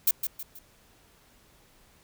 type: noise with echo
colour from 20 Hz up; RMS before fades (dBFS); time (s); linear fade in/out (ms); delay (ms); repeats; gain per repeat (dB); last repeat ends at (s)
violet; -21; 0.07-0.11; 5; 160; 3; -8; 0.59
effects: pink hiss -60 dBFS RMS until 2.03 s